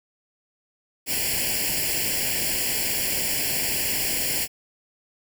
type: noise with comb filter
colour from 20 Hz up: white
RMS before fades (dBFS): -25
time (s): 1.06-4.48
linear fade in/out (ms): 50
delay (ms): 0.4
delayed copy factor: +0.95
effects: none